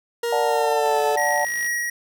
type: tone with pitch glide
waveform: 40% pulse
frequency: 470.1 to 436.1 Hz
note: A#4 to A4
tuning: +15 to -15 cents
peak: -21 dBFS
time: 0.23-1.16 s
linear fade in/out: 5 ms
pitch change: -130 cents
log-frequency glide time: 0.39-1 s
type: chord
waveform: sine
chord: D major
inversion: none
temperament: just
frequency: 587.3 / 734.2 / 881 Hz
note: D5 / F#5 / A5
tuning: 0 / -14 / +2 cents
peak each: -24 dBFS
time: 0.32-1.45 s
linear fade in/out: 5 ms
type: click train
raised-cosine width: 0.2 ms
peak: -23 dBFS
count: 46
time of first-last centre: 0.86-1.664 s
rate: 56 Hz
type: tone with tremolo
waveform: square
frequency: 1903 Hz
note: A#6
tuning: 35 cents sharp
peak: -22 dBFS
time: 1.17-1.9 s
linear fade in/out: 5 ms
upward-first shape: sine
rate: 2.4 Hz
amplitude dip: 25%
effects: none

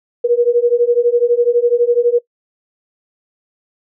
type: beating tone pair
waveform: sine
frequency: 473.1 / 485.1 Hz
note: A#4 / B4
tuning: +26 / -31 cents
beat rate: 12 Hz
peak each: -13 dBFS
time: 0.24-2.19 s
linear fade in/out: 10 ms
effects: noise-tail reverb RT60 0.1 s tail -20 dB re dry

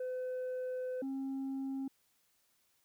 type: tone pair in turn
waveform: sine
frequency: 508 / 269.1 Hz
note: B4 / C4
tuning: +49 / +49 cents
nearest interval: major seventh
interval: 1100 cents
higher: first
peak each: -33 / -33 dBFS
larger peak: neither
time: 0-1.02 / 1.02-1.88 s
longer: first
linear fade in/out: 5 ms
effects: tanh soft clip ceiling -35 dBFS + white hiss -74 dBFS RMS until 2.84 s

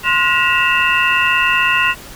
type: tone cluster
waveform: sine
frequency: 1053 / 1441 / 1915 / 2627 / 2783 Hz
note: C6 / F#6 / A#6 / E7 / F7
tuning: +11 / -46 / +46 / -7 / -7 cents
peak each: -18 dBFS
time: 0.03-1.95 s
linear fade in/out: 50 ms
effects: pink hiss -35 dBFS RMS until 2.15 s

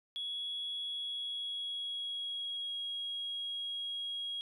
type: tone with pitch glide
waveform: sine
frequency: 3354 to 3300 Hz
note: G#7 to G#7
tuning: +16 to -12 cents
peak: -35 dBFS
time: 0.16-4.41 s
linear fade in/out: 0 ms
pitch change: -28 cents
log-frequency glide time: 0.81-2.72 s
effects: tanh soft clip ceiling -32 dBFS

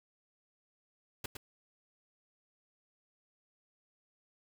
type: noise with echo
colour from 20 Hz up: pink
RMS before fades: -38 dBFS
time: 1.24-1.26 s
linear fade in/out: 5 ms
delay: 110 ms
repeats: 1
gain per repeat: -6 dB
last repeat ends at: 1.37 s
effects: none

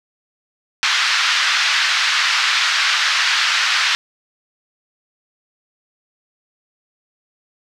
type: band-pass noise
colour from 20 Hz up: pink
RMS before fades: -17 dBFS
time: 0.83-3.95 s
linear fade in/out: 0 ms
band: 1300 to 5200 Hz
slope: 24 dB/octave
effects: none

